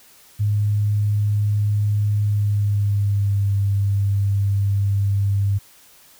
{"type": "tone with pitch glide", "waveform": "sine", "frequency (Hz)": [103.83, 99.72], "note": ["G#2", "G2"], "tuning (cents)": [0, 30], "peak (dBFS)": -16, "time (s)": [0.39, 5.59], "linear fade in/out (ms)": 20, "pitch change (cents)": -70, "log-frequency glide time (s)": [2.2, 3.52], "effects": ["white hiss -50 dBFS RMS until 6.19 s"]}